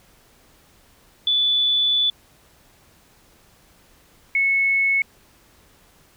sine tone pair in turn, 3471 / 2199 Hz, A7 / C#7, -24 / -14 cents, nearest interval minor sixth, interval 790 cents, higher first, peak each -16 dBFS, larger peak neither, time 1.27-2.1 / 4.35-5.02 s, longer first, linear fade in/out 2 ms, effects pink hiss -55 dBFS RMS until 6.16 s

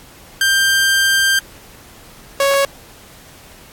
sawtooth tone pair in turn, 1575 / 554.4 Hz, G6 / C#5, +8 / 0 cents, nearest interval octave + tritone, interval 1808 cents, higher first, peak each -8 dBFS, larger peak neither, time 0.41-1.39 / 2.4-2.65 s, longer first, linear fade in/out 2 ms, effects pink hiss -42 dBFS RMS until 3.72 s + AAC 64 kbps

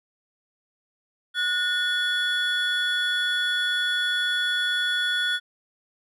triangle tone cluster, 1459 / 1810 / 3402 Hz, F#6 / A6 / G#7, -25 / +48 / +41 cents, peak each -23 / -32 / -24 dBFS, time 1.34-5.4 s, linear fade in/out 50 ms, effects none

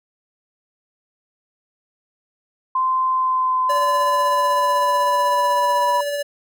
sine tone with pitch glide, 1037 to 978.8 Hz, C6 to B5, -16 to -16 cents, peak -16 dBFS, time 2.75-6.01 s, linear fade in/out 5 ms, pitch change -100 cents, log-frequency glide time 3.09-5.83 s
square tone with tremolo, 577 Hz, D5, 31 cents flat, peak -21 dBFS, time 3.69-6.23 s, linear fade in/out 10 ms, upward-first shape sine, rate 16 Hz, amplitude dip 30%
effects none

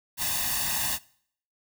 white noise with comb filter, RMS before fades -28 dBFS, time 0.17-0.99 s, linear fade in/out 50 ms, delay 1.1 ms, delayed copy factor +0.9, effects noise-tail reverb RT60 0.6 s tail -22 dB re dry

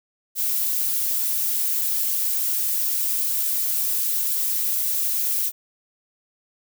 violet noise with flanger, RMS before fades -23 dBFS, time 0.35-5.52 s, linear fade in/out 50 ms, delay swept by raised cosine 1.7 to 7.7 ms, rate 2 Hz, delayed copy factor +0.55, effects none

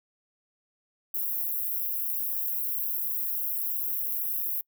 white high-pass noise, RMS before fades -30 dBFS, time 1.14-4.61 s, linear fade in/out 5 ms, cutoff 12000 Hz, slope 48 dB/octave, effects noise-tail reverb RT60 0.1 s tail -26 dB re dry

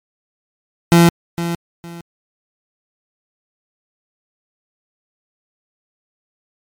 30% pulse tone with echo, 170 Hz, F3, 46 cents flat, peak -4 dBFS, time 0.92-1.09 s, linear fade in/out 0 ms, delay 460 ms, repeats 2, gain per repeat -12 dB, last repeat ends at 2.01 s, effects MP3 96 kbps

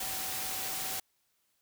sine tone in noise, 762 Hz, G5, 49 cents flat, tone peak -46 dBFS, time 0-1 s, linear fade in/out 5 ms, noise white, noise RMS -36 dBFS, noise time 0-1 s, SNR -13 dB, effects white hiss -75 dBFS RMS until 1.61 s

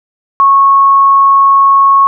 sine tone, 1100 Hz, C#6, 14 cents flat, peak -3 dBFS, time 0.4-2.07 s, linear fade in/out 0 ms, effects none

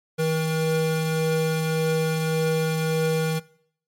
square tone pair together, 159.88 / 477.9 Hz, D#3 / A#4, +47 / +43 cents, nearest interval octave + perfect fifth, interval 1896 cents, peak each -24 / -26 dBFS, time 0.18-3.4 s, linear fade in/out 20 ms, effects noise-tail reverb RT60 0.6 s tail -20 dB re dry + MP3 64 kbps

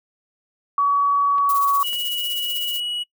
sine tone with pitch glide, 1133 to 1124.5 Hz, C#6 to C#6, +37 to +24 cents, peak -15 dBFS, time 0.78-1.83 s, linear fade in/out 2 ms, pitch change -13 cents, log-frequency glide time 1.25-1.72 s
clicks, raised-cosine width 0.3 ms, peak -24 dBFS, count 2, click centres 1.383 / 1.931 s
violet noise with tremolo, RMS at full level -28 dBFS, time 1.49-2.8 s, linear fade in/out 2 ms, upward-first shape sine, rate 16 Hz, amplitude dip 65%
triangle tone, 2920 Hz, F#7, 24 cents flat, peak -22 dBFS, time 1.83-3.04 s, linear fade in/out 20 ms
effects noise-tail reverb RT60 0.1 s tail -23 dB re dry

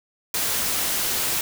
white noise, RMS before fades -24 dBFS, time 0.34-1.41 s, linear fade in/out 2 ms, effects none

